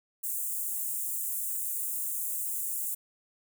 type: high-pass noise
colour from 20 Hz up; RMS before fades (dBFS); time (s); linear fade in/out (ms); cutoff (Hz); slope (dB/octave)
white; -33; 0.23-2.95; 10; 7400; 48
effects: none